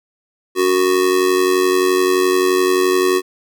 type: tone with amplitude modulation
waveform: square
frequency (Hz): 369.8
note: F#4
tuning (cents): -1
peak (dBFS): -10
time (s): 0.55-3.22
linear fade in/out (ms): 50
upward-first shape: sine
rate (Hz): 91.6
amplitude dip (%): 70
effects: none